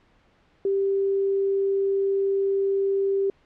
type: tone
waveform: sine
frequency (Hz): 392.5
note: G4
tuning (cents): +2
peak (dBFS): -20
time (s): 0.65-3.3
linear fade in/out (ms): 2
effects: pink hiss -61 dBFS RMS until 3.45 s + low-pass 3000 Hz 12 dB/octave